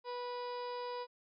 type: harmonic tone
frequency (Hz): 490.1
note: B4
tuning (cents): -13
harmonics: 1 / 2 / 3 / 4 / 5 / 6 / 7 / 8 / 9 / 10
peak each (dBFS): -41 / -42 / -57 / -58 / -58 / -60 / -62 / -57 / -65 / -55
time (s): 0.04-1.07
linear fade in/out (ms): 50
effects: none